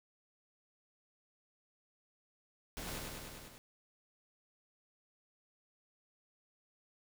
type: noise with echo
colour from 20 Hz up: pink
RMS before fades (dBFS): -44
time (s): 2.77-2.98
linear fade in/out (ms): 0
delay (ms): 100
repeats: 6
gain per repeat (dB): -2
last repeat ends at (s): 3.58
effects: none